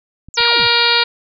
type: clicks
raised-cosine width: 5 ms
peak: -25 dBFS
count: 3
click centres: 0.286 / 0.406 / 0.601 s
type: exponential sweep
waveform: sine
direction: down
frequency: 7700 to 89.6 Hz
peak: -28 dBFS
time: 0.34-0.67 s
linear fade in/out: 0 ms
type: harmonic tone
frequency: 472.1 Hz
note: A#4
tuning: 22 cents sharp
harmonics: 1 / 2 / 3 / 4 / 5 / 6 / 7 / 8 / 9 / 10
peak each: -23 / -20 / -19 / -23 / -19 / -22 / -23 / -18 / -18 / -21 dBFS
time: 0.37-1.04 s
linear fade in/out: 10 ms
effects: none